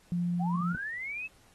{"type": "tone", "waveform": "sine", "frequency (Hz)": 174.61, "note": "F3", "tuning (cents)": 0, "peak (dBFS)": -27, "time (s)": [0.12, 0.75], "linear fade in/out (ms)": 0}
{"type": "linear sweep", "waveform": "sine", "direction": "up", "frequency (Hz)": [702, 2637], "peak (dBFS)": -34, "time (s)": [0.39, 1.28], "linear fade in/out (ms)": 20}
{"effects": ["pink hiss -62 dBFS RMS until 1.54 s", "AAC 32 kbps"]}